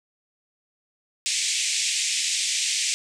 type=band-pass noise; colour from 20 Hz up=white; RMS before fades=-25 dBFS; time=1.26-2.94 s; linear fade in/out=0 ms; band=2100 to 8400 Hz; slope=48 dB/octave; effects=none